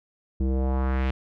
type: tone with low-pass filter sweep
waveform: square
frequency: 65.41 Hz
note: C2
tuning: in tune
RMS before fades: -24 dBFS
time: 0.4-1.11 s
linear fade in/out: 5 ms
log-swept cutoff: 300 to 2900 Hz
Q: 1.7
effects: none